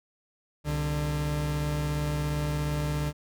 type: tone pair together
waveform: 40% pulse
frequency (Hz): 65.7 / 148.52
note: C2 / D3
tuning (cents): +8 / +20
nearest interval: octave + major second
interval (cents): 1412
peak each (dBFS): -32 / -27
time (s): 0.64-3.13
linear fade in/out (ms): 50
effects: none